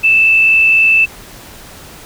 sine tone with frequency modulation, 2642 Hz, E7, 3 cents sharp, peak -6 dBFS, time 0.03-1.06 s, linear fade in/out 20 ms, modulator 63.5 Hz, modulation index 0.53, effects pink hiss -35 dBFS RMS until 2.05 s

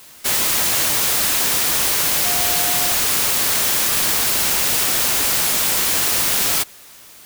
sine tone in noise, 712 Hz, F5, 33 cents sharp, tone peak -28 dBFS, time 2.24-2.95 s, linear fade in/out 20 ms, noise white, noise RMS -18 dBFS, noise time 0.24-6.64 s, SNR -13 dB, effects white hiss -43 dBFS RMS until 7.25 s

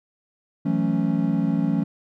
triangle chord, F# minor seventh, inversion third, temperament equal, 164.81 / 185 / 220 / 277.2 Hz, E3 / F#3 / A3 / C#4, 0 / 0 / 0 / 0 cents, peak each -23 dBFS, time 0.65-1.84 s, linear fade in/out 10 ms, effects none

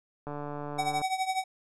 click train, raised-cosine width 1 ms, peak -24 dBFS, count 110, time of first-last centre 0.27-1.017 s, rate 146 Hz
square tone with tremolo, 757 Hz, F#5, 39 cents sharp, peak -25 dBFS, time 0.78-1.44 s, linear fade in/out 10 ms, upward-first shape triangle, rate 12 Hz, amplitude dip 85%
effects resampled to 24000 Hz

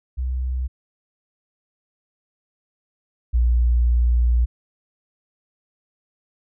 sine tone pair in turn, 63.6 / 59.61 Hz, C2 / A#1, -48 / +39 cents, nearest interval minor second, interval 113 cents, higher first, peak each -21 / -14 dBFS, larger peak second, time 0.17-0.68 / 3.33-4.46 s, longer second, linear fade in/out 20 ms, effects none

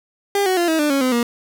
30% pulse tone with pitch steps, 401.6 / 372.5 / 345.6 / 320.6 / 297.4 / 275.9 / 255.9 / 237.4 Hz, G4 / F#4 / F4 / E4 / D4 / C#4 / C4 / A#3, +42 / +12 / -18 / -48 / +22 / -8 / -38 / +32 cents, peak -13 dBFS, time 0.35-1.23 s, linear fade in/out 2 ms, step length 110 ms, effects none

